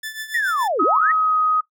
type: tone with tremolo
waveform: sawtooth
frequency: 1751 Hz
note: A6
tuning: 9 cents flat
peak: -22 dBFS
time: 0.03-0.68 s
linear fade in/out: 5 ms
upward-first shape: triangle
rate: 7.1 Hz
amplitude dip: 80%
type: linear two-way sweep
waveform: sine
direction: down then up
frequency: 1955 to 271.4 to 1955 Hz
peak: -18 dBFS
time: 0.34-1.12 s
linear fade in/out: 10 ms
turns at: 0.83 s
type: tone with pitch glide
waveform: sine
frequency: 1268 to 1254.9 Hz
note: D#6 to D#6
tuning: +32 to +14 cents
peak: -15 dBFS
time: 0.79-1.61 s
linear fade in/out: 10 ms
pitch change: -18 cents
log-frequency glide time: 1.17-1.39 s
effects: noise-tail reverb RT60 0.1 s tail -18 dB re dry